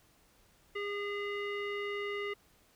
square tone with low-pass filter, 407.6 Hz, G#4, 32 cents flat, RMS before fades -37 dBFS, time 0.75-2.34 s, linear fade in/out 10 ms, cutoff 2400 Hz, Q 7.8, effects pink hiss -66 dBFS RMS until 2.75 s

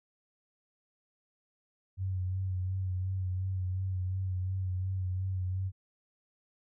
sine tone with vibrato, 93.3 Hz, F#2, 15 cents sharp, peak -30 dBFS, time 1.97-5.72 s, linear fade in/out 50 ms, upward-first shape sine, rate 2.8 Hz, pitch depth 34 cents each way, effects none

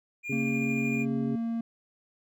triangle tone with tremolo, 2413 Hz, D7, 46 cents sharp, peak -29 dBFS, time 0.23-1.06 s, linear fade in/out 50 ms, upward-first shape triangle, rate 13 Hz, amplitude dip 30%
harmonic tone, 136.3 Hz, C#3, 29 cents flat, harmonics 1 / 2 / 3, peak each -34 / -33 / -37 dBFS, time 0.29-1.36 s, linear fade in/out 10 ms
triangle tone, 230 Hz, A#3, 23 cents flat, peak -26 dBFS, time 0.32-1.61 s, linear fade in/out 5 ms
effects none

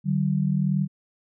sine tone pair together, 149.16 / 190.3 Hz, D3 / F#3, +27 / +49 cents, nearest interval major third, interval 422 cents, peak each -23 dBFS, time 0.04-0.88 s, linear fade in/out 50 ms, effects none

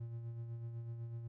triangle tone with tremolo, 116.54 Hz, A#2, in tune, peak -38 dBFS, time 0-1.28 s, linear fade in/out 10 ms, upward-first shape sine, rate 8 Hz, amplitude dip 40%, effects none

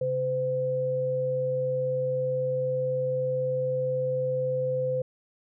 sine tone pair together, 135.5 / 511.6 Hz, C#3 / C5, -39 / -39 cents, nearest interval octave + major seventh, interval 2300 cents, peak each -33 / -25 dBFS, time 0.01-5.02 s, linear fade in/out 5 ms, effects none

